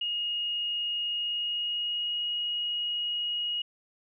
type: tone with pitch glide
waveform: sine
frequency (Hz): 2866 to 2888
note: F7 to F#7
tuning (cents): +44 to -43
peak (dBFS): -28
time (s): 0.01-3.62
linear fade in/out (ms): 5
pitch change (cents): +13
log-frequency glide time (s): 1.1-2.25
effects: none